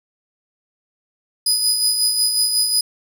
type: tone with tremolo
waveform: 25% pulse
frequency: 4978 Hz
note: D#8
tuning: in tune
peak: -9 dBFS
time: 1.46-2.81 s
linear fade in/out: 5 ms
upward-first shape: sine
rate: 5.5 Hz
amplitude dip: 45%
effects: none